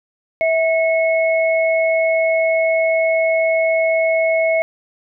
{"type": "tone pair together", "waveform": "sine", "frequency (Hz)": [651, 2188], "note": ["E5", "C#7"], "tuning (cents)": [-22, -23], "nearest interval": "octave + major sixth", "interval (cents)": 2099, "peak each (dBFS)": [-14, -20], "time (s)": [0.41, 4.62], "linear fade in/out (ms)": 0, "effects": []}